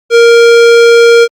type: tone with hard clipping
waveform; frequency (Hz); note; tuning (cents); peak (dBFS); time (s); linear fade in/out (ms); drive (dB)
sine; 467.4; A#4; +5; -3; 0.1-1.28; 50; 18
effects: Opus 48 kbps